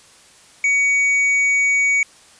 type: tone with tanh clipping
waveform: sine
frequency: 2250 Hz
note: C#7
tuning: 25 cents sharp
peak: -15 dBFS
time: 0.64-2.03 s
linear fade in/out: 2 ms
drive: 7 dB
effects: white hiss -48 dBFS RMS until 2.39 s + resampled to 22050 Hz